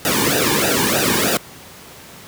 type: noise with flanger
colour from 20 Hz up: pink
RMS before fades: -17 dBFS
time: 0.05-1.37 s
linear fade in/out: 0 ms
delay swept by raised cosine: 0.91 to 1.55 ms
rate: 3.2 Hz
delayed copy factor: -0.95
effects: pink hiss -39 dBFS RMS until 2.27 s + high-pass 100 Hz 12 dB/octave